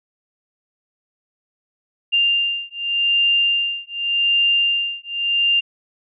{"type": "beating tone pair", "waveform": "sine", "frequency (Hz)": [2794, 2794.86], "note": ["F7", "F7"], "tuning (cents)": [0, 1], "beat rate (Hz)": 0.86, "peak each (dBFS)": -19, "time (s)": [2.12, 5.61], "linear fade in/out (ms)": 20, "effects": []}